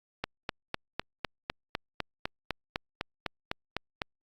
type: click train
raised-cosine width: 0.3 ms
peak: -14 dBFS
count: 16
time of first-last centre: 0.24-4.018 s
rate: 3.97 Hz
effects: Opus 48 kbps